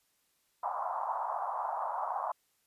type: band-pass noise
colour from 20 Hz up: white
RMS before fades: -35 dBFS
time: 0.63-2.32 s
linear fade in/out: 5 ms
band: 680 to 1100 Hz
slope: 48 dB/octave
effects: white hiss -74 dBFS RMS until 2.66 s + resampled to 32000 Hz